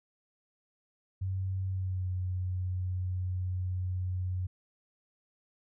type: tone with pitch glide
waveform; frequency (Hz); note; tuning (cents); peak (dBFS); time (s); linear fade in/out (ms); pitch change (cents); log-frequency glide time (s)
sine; 94.7 to 91.63; F#2 to F#2; +41 to -16; -30; 1.21-4.47; 10; -57; 1.69-2.09
effects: none